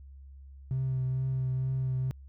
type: tone with vibrato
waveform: triangle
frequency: 130.81 Hz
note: C3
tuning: in tune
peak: -24 dBFS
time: 0.71-2.11 s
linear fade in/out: 0 ms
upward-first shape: triangle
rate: 2.2 Hz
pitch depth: 23 cents each way
effects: tanh soft clip ceiling -24 dBFS + added 68 Hz sine -46 dBFS peak until 2.28 s